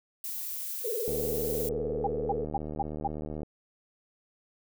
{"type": "noise", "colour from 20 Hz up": "violet", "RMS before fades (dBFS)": -36, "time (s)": [0.24, 1.69], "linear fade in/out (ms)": 2}
{"type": "tone with vibrato", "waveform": "sine", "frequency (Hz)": 454.6, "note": "A#4", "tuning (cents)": -43, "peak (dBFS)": -30, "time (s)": [0.84, 2.45], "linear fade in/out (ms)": 10, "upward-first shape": "triangle", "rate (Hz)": 20, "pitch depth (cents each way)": 200}
{"type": "click train", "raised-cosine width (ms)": 2, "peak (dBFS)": -24, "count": 180, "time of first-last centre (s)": [1.08, 3.432], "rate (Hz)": 76.1}
{"type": "tone bursts", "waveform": "sine", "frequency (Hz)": 800, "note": "G5", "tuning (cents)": 35, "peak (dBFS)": -25, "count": 5, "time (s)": [2.04, 3.075], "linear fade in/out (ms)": 5, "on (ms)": 31, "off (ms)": 220}
{"effects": []}